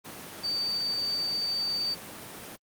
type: tone in noise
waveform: sine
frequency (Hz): 4607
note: D8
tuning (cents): -34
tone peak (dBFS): -27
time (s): 0.43-1.95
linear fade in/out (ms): 20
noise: pink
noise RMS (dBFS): -41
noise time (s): 0.04-2.57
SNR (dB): +11
effects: high-pass 150 Hz 12 dB/octave + Opus 24 kbps